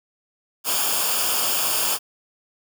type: noise with comb filter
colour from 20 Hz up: white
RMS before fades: -22 dBFS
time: 0.64-1.99 s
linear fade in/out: 50 ms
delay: 0.5 ms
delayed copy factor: -0.7
effects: none